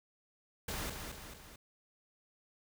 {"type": "noise with echo", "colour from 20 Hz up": "pink", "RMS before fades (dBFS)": -39, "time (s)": [0.68, 0.9], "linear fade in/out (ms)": 5, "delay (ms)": 220, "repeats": 3, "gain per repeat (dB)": -5, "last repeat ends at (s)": 1.56, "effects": []}